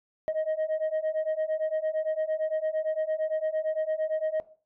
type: beating tone pair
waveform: sine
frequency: 622.3 / 631.1 Hz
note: D#5 / D#5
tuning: 0 / +24 cents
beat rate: 8.8 Hz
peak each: -27 dBFS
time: 0.28-4.4 s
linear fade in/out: 0 ms
effects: noise-tail reverb RT60 0.4 s tail -17 dB re dry + tanh soft clip ceiling -23 dBFS